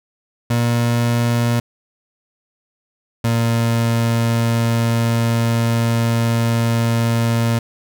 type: tone pair in turn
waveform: 30% pulse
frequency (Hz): 118.4 / 115.96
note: A#2 / A#2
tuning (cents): +27 / -9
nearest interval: unison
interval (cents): 36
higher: first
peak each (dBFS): -12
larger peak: neither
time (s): 0.5-1.6 / 3.24-7.59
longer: second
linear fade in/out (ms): 5
effects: none